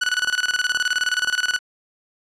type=tone with tremolo; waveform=sawtooth; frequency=1480 Hz; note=F#6; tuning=in tune; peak=-13 dBFS; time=0.01-1.59 s; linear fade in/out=10 ms; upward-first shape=square; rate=19 Hz; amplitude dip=80%; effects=low-pass 7000 Hz 12 dB/octave